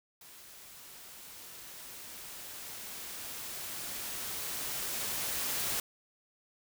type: noise with level ramp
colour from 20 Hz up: white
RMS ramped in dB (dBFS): -53 to -33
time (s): 0.21-5.8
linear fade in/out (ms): 2
effects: none